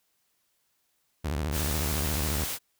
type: tone with vibrato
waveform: sawtooth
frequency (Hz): 74.4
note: D2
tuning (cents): +23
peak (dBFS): -24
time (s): 1.24-2.45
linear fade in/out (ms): 10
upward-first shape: square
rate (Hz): 14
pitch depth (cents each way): 170
type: noise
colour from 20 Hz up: white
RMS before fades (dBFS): -33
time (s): 1.51-2.59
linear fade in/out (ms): 50
effects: white hiss -73 dBFS RMS until 2.79 s